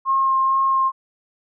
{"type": "tone with vibrato", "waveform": "sine", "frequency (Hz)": 1069, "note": "C6", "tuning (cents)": 37, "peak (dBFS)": -15, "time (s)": [0.05, 0.92], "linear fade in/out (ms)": 50, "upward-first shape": "sine", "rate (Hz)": 2.2, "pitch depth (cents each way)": 11, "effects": []}